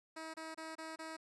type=tone bursts; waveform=10% pulse; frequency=320 Hz; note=D#4; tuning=49 cents sharp; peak=-36 dBFS; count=5; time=0.16-1.168 s; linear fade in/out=10 ms; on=180 ms; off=27 ms; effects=resampled to 24000 Hz